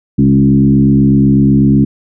sine tone with frequency modulation, 207.7 Hz, G#3, in tune, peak -5 dBFS, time 0.18-1.85 s, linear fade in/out 10 ms, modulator 68.1 Hz, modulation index 1.3, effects none

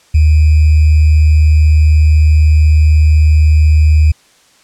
sine tone with sample-and-hold, 77 Hz, D#2, 17 cents flat, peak -4 dBFS, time 0.14-4.12 s, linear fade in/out 10 ms, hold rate 2450 Hz, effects white hiss -48 dBFS RMS until 4.63 s + low-pass 8000 Hz 12 dB/octave

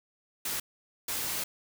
white noise bursts at uneven times, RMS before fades -33 dBFS, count 2, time 0.45-0.6 / 1.08-1.44 s, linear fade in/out 5 ms, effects none

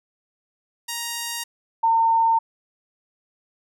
5% pulse / sine tone pair in turn, 938 / 908.7 Hz, A#5 / A#5, +11 / -44 cents, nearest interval minor second, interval 55 cents, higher first, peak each -15 dBFS, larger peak neither, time 0.88-1.44 / 1.83-2.39 s, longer neither, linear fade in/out 10 ms, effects none

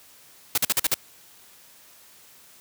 white noise bursts, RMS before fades -21 dBFS, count 6, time 0.55-0.942 s, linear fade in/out 2 ms, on 27 ms, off 46 ms, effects white hiss -52 dBFS RMS until 2.6 s + high-pass 60 Hz 12 dB/octave

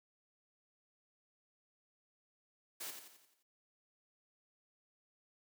white noise with echo, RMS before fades -44 dBFS, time 2.8-2.91 s, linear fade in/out 10 ms, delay 87 ms, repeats 6, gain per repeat -6 dB, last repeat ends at 3.432 s, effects high-pass 200 Hz 12 dB/octave

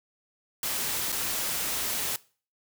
white noise with dropouts, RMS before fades -30 dBFS, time 0.63-2.16 s, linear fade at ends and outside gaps 1 ms, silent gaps 1.12-1.125 s, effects noise-tail reverb RT60 0.4 s tail -21 dB re dry

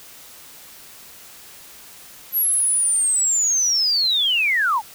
sine linear sweep, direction down, 11760 to 784 Hz, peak -16 dBFS, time 2.32-4.82 s, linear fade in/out 50 ms, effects white hiss -43 dBFS RMS until 4.94 s

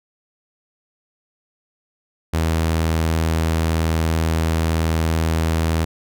sawtooth tone, 81 Hz, E2, 30 cents flat, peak -13 dBFS, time 2.33-5.85 s, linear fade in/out 10 ms, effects none

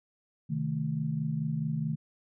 sine chord, A diminished, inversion first, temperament equal, 130.81 / 155.56 / 220 Hz, C3 / Eb3 / A3, 0 / 0 / 0 cents, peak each -36 / -30 / -35 dBFS, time 0.49-1.96 s, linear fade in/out 20 ms, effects none

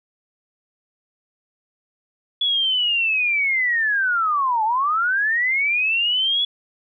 sine linear two-way sweep, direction down then up, 3413 to 845 to 3413 Hz, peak -17 dBFS, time 2.41-6.45 s, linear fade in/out 5 ms, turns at 4.64 s, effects none

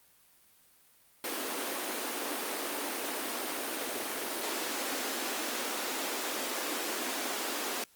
pink high-pass noise, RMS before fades -35 dBFS, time 1.24-7.84 s, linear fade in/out 2 ms, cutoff 250 Hz, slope 48 dB/octave, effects white hiss -63 dBFS RMS until 7.95 s + Opus 32 kbps

